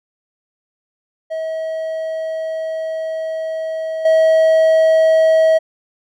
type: tone with level steps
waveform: triangle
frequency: 641 Hz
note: E5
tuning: 49 cents flat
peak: -18 / -7 dBFS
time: 1.3-5.59 s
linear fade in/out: 20 ms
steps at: 4.05 s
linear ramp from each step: 5 ms
effects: none